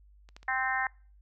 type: clicks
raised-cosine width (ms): 0.2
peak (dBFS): -37 / -29 / -35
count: 3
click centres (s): 0.289 / 0.365 / 0.43
type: harmonic tone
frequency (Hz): 260.8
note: C4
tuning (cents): -5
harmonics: 3 / 4 / 5 / 6 / 7 / 8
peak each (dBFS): -33 / -36 / -40 / -34 / -31 / -39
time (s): 0.48-0.87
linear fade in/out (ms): 2
effects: noise-tail reverb RT60 0.4 s tail -25 dB re dry + added 50 Hz sine -55 dBFS peak until 1.21 s